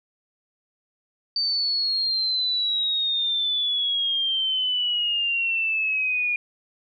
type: exponential sweep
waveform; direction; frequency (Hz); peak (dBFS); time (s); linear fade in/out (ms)
sine; down; 4607 to 2428; -21; 1.36-6.36; 2
effects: none